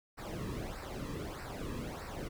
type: noise with flanger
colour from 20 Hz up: brown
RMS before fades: -41 dBFS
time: 0.17-2.29 s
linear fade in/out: 20 ms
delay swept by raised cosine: 0.3 to 1.4 ms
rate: 1.6 Hz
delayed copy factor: -0.75
effects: none